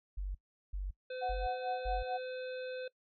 sine tone bursts, 47.75 Hz, G1, 45 cents flat, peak -35 dBFS, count 4, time 0.17-2.03 s, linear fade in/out 10 ms, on 180 ms, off 380 ms
harmonic tone, 510 Hz, C5, 44 cents flat, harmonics 1 / 3 / 5 / 7 / 8, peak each -39 / -49 / -53 / -56 / -57 dBFS, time 1.1-2.88 s, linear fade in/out 5 ms
sine tone with tremolo, 740 Hz, F#5, in tune, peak -32 dBFS, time 1.21-2.18 s, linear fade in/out 20 ms, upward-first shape sine, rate 4.5 Hz, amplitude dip 85%
effects noise-tail reverb RT60 0.1 s tail -21 dB re dry

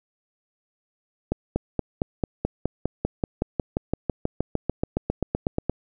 accelerating click train, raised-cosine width 2 ms, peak -9 dBFS, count 27, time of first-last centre 1.32-5.696 s, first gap 240 ms, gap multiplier 0.97, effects none

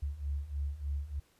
sine beating tone pair, 69.2 / 72.5 Hz, C#2 / D2, -2 / -22 cents, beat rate 3.3 Hz, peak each -38 / -35 dBFS, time 0.02-1.2 s, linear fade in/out 10 ms, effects pink hiss -68 dBFS RMS until 1.39 s + resampled to 32000 Hz

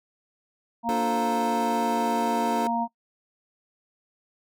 harmonic tone, 233.1 Hz, A#3, in tune, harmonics 1 / 3 / 4, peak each -28 / -29 / -26 dBFS, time 0.83-2.88 s, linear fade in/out 50 ms
square chord, D minor seventh, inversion none, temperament equal, 293.7 / 349.2 / 440 / 523.3 Hz, D4 / F4 / A4 / C5, 0 / 0 / 0 / 0 cents, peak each -35 / -36 / -33 / -36 dBFS, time 0.89-2.67 s, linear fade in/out 0 ms
effects noise-tail reverb RT60 0.1 s tail -22 dB re dry

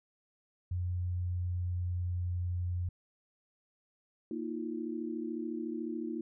sine tone with pitch glide, 89.4 to 88.83 Hz, F2 to F2, +41 to +30 cents, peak -31 dBFS, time 0.71-2.89 s, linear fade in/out 5 ms, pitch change -11 cents, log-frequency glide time 0.82-2.35 s
sine chord, Bb suspended fourth, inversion none, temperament equal with one note detuned, 233.1 / 315.3 / 349.2 Hz, Bb3 / Eb4 / F4, 0 / +23 / 0 cents, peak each -39 / -38 / -40 dBFS, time 4.31-6.21 s, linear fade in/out 2 ms
effects none

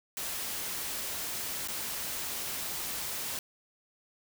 white noise with dropouts, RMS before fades -36 dBFS, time 0.17-3.39 s, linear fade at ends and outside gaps 1 ms, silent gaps 1.675-1.684 s, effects none

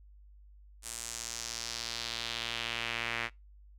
sawtooth tone with band-pass filter sweep, 116.54 Hz, A#2, in tune, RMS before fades -38 dBFS, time 0.82-3.3 s, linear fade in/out 50 ms, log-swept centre 8600 to 2100 Hz, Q 2.1, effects noise-tail reverb RT60 0.2 s tail -23 dB re dry + added 50 Hz sine -53 dBFS peak until 3.78 s

